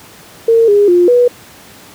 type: tone with pitch steps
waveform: sine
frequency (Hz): 457.2 / 408.8 / 352.5 / 488.2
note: A#4 / G#4 / F4 / B4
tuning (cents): -34 / -27 / +16 / -20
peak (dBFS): -5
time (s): 0.48-1.28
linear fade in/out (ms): 5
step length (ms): 200
effects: pink hiss -38 dBFS RMS until 1.94 s + high-pass 100 Hz 12 dB/octave